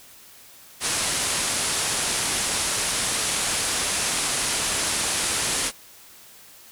white low-pass noise, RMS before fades -25 dBFS, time 0.8-5.72 s, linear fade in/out 50 ms, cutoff 11000 Hz, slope 96 dB/octave, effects white hiss -48 dBFS RMS until 6.71 s

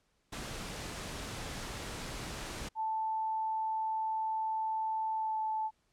pink noise, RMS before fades -41 dBFS, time 0.32-2.69 s, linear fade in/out 10 ms
sine tone with pitch glide, 880 to 872.9 Hz, A5 to A5, 0 to -14 cents, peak -31 dBFS, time 2.75-5.71 s, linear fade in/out 50 ms, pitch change -14 cents, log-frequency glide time 5.15-5.38 s
effects pink hiss -75 dBFS RMS until 5.92 s + low-pass 9000 Hz 12 dB/octave

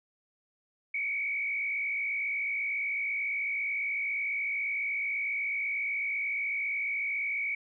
sine tone with frequency modulation, 2259 Hz, C#7, 32 cents sharp, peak -29 dBFS, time 0.94-7.55 s, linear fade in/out 5 ms, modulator 54.1 Hz, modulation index 1.3, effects none

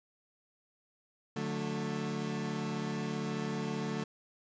30% pulse chord, D major, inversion none, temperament equal with one note detuned, 146.83 / 181.71 / 220 Hz, D3 / F#3 / A3, 0 / -31 / 0 cents, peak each -36 / -37 / -34 dBFS, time 1.36-4.04 s, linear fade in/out 5 ms, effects resampled to 16000 Hz + 11-bit

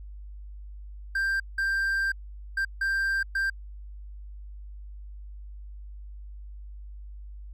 triangle tone bursts at uneven times, 1580 Hz, G6, 13 cents sharp, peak -22 dBFS, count 5, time 1.15-1.4 / 1.58-2.12 / 2.57-2.65 / 2.81-3.23 / 3.35-3.5 s, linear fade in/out 5 ms, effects added 50 Hz sine -39 dBFS peak until 7.53 s

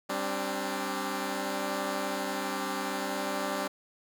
10% pulse chord, G suspended fourth, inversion none, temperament equal with one note detuned, 196 / 265.4 / 293.7 Hz, G3 / C4 / D4, 0 / +25 / 0 cents, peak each -27 dBFS, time 0.09-3.68 s, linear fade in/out 10 ms, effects none

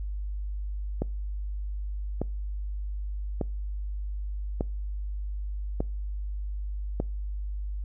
click train, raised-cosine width 2 ms, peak -14 dBFS, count 6, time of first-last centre 1.02-7.001 s, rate 0.836 Hz, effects noise-tail reverb RT60 0.4 s tail -26 dB re dry + added 50 Hz sine -30 dBFS peak until 7.84 s

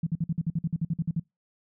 sine tone bursts, 164.7 Hz, E3, 1 cent flat, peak -23 dBFS, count 14, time 0.03-1.198 s, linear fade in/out 5 ms, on 37 ms, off 50 ms, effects noise-tail reverb RT60 0.2 s tail -25 dB re dry

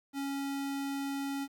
square tone, 277.2 Hz, C#4, in tune, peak -34 dBFS, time 0.13-1.48 s, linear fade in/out 50 ms, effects 11-bit

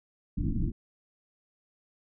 pink low-pass noise, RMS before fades -29 dBFS, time 0.37-0.72 s, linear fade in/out 10 ms, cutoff 330 Hz, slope 96 dB/octave, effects none

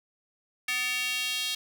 square tone with high-pass filter sweep, 250 Hz, B3, 21 cents sharp, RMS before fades -30 dBFS, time 0.68-1.55 s, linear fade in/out 5 ms, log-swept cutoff 2200 to 3400 Hz, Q 3, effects none

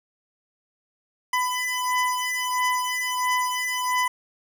25% pulse beating tone pair, 1000 / 1001.5 Hz, B5 / B5, +21 / +24 cents, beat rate 1.5 Hz, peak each -22 dBFS, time 1.33-4.08 s, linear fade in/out 5 ms, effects none

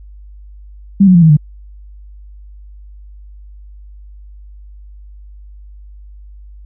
sine tone with pitch steps, 197.2 / 183.99 / 171.67 / 160.18 / 149.45 Hz, G3 / F#3 / F3 / E3 / D3, +11 / -9 / -29 / -49 / +31 cents, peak -3 dBFS, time 1-1.37 s, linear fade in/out 10 ms, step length 74 ms, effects added 50 Hz sine -33 dBFS peak until 6.65 s

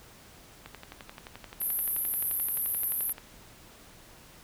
click train, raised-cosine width 0.3 ms, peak -26 dBFS, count 30, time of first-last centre 0.66-3.182 s, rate 11.5 Hz
pink band-pass noise, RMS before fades -31 dBFS, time 1.6-3.13 s, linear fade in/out 10 ms, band 11000 to 13000 Hz, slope 96 dB/octave
effects pink hiss -53 dBFS RMS until 4.43 s

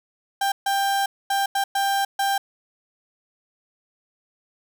35% pulse tone bursts at uneven times, 791 Hz, G5, 15 cents sharp, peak -18 dBFS, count 6, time 0.41-0.52 / 0.66-1.06 / 1.3-1.46 / 1.55-1.64 / 1.75-2.05 / 2.19-2.38 s, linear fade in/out 5 ms, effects none

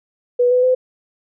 sine tone with pitch steps, 490 / 499.7 / 509.6 Hz, B4 / B4 / C5, -14 / +20 / -46 cents, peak -11 dBFS, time 0.39-0.75 s, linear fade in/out 10 ms, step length 120 ms, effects none

